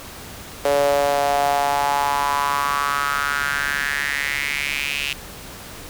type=tone with high-pass filter sweep; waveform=sawtooth; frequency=142.2 Hz; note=C#3; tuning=45 cents sharp; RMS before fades=-21 dBFS; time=0.65-5.13 s; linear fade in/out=0 ms; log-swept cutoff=530 to 2700 Hz; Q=5.3; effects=pink hiss -37 dBFS RMS until 5.89 s